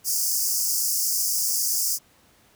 pink high-pass noise, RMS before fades -24 dBFS, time 0.04-1.99 s, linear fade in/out 50 ms, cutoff 4900 Hz, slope 96 dB/octave, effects pink hiss -58 dBFS RMS until 2.55 s + high-pass 60 Hz 12 dB/octave

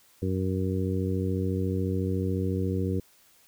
harmonic tone, 94 Hz, F#2, 28 cents sharp, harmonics 1 / 2 / 3 / 4 / 5, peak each -28 / -31 / -33 / -34 / -35 dBFS, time 0.22-3 s, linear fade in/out 5 ms, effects white hiss -60 dBFS RMS until 3.47 s

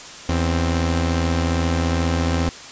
sawtooth tone pair together, 82.5 / 262.1 Hz, E2 / C4, +2 / +3 cents, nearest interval octave + minor sixth, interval 2001 cents, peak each -15 / -20 dBFS, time 0.29-2.49 s, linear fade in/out 0 ms, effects white hiss -37 dBFS RMS until 2.71 s + resampled to 16000 Hz

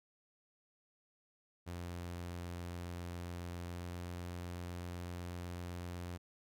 sawtooth tone with pitch glide, 87.31 to 87.97 Hz, F2 to F2, 0 to +13 cents, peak -38 dBFS, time 1.66-6.18 s, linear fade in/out 20 ms, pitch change +13 cents, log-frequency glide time 3.67-3.95 s, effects none

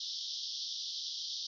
white band-pass noise, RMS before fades -40 dBFS, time 0-1.47 s, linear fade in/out 5 ms, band 3200 to 5700 Hz, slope 96 dB/octave, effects none

